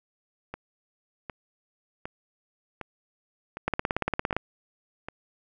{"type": "two click trains", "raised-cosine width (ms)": 0.5, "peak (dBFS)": [-20, -10], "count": [7, 13], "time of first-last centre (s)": [[0.54, 5.085], [3.68, 4.366]], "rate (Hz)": [1.32, 17.5], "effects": []}